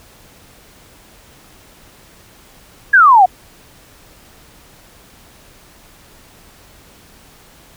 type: exponential sweep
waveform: sine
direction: down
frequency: 1694 to 706 Hz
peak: -4 dBFS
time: 2.93-3.26 s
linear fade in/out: 10 ms
effects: pink hiss -45 dBFS RMS until 7.76 s